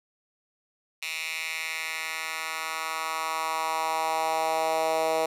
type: tone with high-pass filter sweep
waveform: 10% pulse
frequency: 160.3 Hz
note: E3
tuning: 48 cents flat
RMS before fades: -29 dBFS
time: 1.02-5.26 s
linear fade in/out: 5 ms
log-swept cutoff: 2600 to 560 Hz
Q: 2.4
effects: resampled to 32000 Hz + 9-bit